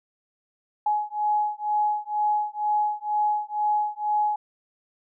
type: beating tone pair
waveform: sine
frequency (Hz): 840 / 842.1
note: G#5 / G#5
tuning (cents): +19 / +24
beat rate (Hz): 2.1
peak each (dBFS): -25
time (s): 0.86-4.36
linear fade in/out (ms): 5
effects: none